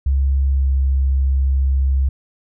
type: tone with pitch glide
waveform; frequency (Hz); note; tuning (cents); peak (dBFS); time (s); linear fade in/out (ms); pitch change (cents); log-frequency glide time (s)
sine; 68 to 67.14; C#2 to C2; -33 to +45; -13; 0.06-2.09; 5; -22; 0.51-0.69
effects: none